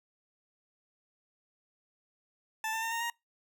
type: tone with pitch steps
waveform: 20% pulse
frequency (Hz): 880 / 894.3 / 908.9 / 923.8 / 938.8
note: A5 / A5 / A#5 / A#5 / A#5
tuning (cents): 0 / +28 / -44 / -16 / +12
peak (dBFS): -27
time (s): 2.64-3.1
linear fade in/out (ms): 2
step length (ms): 92
effects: noise-tail reverb RT60 0.2 s tail -25 dB re dry